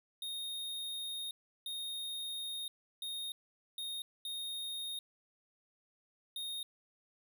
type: tone bursts at uneven times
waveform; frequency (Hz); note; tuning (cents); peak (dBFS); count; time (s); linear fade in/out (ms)
square; 3706; A#7; -11; -39; 6; 0.22-1.31 / 1.66-2.68 / 3.02-3.32 / 3.78-4.02 / 4.25-4.99 / 6.36-6.63; 2
effects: none